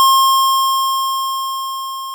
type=tone with level ramp; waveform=square; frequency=1070 Hz; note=C6; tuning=38 cents sharp; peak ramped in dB=-8 to -25 dBFS; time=0-2.14 s; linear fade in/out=0 ms; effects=none